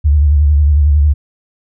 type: tone with vibrato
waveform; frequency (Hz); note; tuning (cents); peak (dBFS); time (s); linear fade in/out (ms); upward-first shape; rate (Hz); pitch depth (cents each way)
sine; 73.42; D2; 0; -6; 0.04-1.14; 20; sine; 11; 78
effects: none

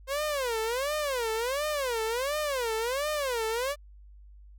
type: tone with vibrato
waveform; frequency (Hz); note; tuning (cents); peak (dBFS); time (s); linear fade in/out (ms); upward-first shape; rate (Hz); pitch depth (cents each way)
sawtooth; 518; C5; -17; -24; 0.07-3.76; 50; sine; 1.4; 280
effects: added 50 Hz sine -48 dBFS peak until 4.58 s

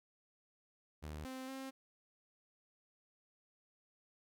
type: tone with pitch steps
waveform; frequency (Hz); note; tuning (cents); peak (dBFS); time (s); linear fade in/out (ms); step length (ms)
sawtooth; 76.1 / 260.5 / 266.3; D#2 / C4 / C4; -38 / -7 / +31; -40; 1.02-1.71; 20; 230
effects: none

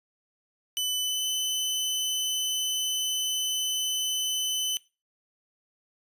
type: tone with pitch glide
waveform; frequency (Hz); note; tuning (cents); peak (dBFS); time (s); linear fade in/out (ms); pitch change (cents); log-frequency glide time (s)
sawtooth; 3000 to 3028; F#7 to F#7; +23 to +39; -23; 0.77-4.77; 0; +16; 1.02-1.26
effects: noise-tail reverb RT60 0.3 s tail -20 dB re dry + resampled to 32000 Hz

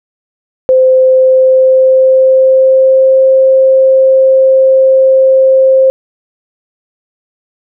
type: tone with pitch glide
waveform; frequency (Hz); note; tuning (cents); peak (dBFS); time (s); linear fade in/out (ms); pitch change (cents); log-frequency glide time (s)
sine; 518 to 528.3; C5 to C5; -17 to +17; -3; 0.69-5.9; 0; +34; 0.88-3.22
effects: none

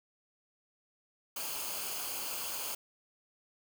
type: noise with comb filter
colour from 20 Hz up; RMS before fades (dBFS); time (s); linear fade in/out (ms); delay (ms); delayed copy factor
white; -38; 1.36-2.75; 5; 0.53; -0.6
effects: none

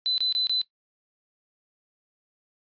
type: tone bursts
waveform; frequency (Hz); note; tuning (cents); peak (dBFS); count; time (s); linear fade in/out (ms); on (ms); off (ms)
sine; 4021; B7; +30; -22; 4; 0.06-0.615; 0; 120; 25
effects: noise-tail reverb RT60 0.1 s tail -19 dB re dry + resampled to 11025 Hz

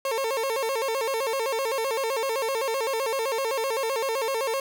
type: tone with vibrato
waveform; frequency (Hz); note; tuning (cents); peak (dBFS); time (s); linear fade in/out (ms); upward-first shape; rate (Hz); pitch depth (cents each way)
30% pulse; 493.9; B4; 0; -22; 0.05-4.6; 2; square; 7.8; 160
effects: none

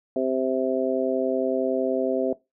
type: harmonic tone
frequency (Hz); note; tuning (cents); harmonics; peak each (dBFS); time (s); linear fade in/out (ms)
130.81; C3; 0; 2 / 3 / 4 / 5; -27 / -27 / -27 / -27; 0.16-2.33; 2
effects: noise-tail reverb RT60 0.2 s tail -19 dB re dry

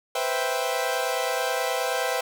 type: chord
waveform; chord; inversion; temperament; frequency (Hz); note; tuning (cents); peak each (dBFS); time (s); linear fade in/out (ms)
sawtooth; C major seventh; third; equal; 493.9 / 523.3 / 659.3 / 784; B4 / C5 / E5 / G5; 0 / 0 / 0 / 0; -26; 0.15-2.21; 5
effects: none

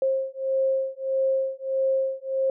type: beating tone pair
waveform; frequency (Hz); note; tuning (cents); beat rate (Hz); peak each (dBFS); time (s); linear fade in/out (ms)
sine; 532 / 533.6; C5 / C5; +29 / +34; 1.6; -25; 0.02-2.5; 2
effects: none

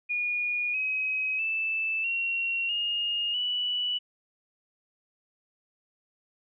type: tone with pitch steps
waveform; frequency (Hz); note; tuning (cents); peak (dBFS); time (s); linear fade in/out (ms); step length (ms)
sine; 2443 / 2538 / 2637 / 2739 / 2845 / 2956; D#7 / D#7 / E7 / F7 / F7 / F#7; -32 / +34 / 0 / -34 / +31 / -2; -26; 0.09-3.99; 20; 650
effects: none

